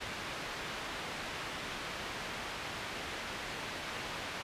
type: low-pass noise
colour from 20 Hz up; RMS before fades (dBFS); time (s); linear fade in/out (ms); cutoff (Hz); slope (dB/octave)
white; -41; 0-4.43; 20; 2700; 12
effects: resampled to 32000 Hz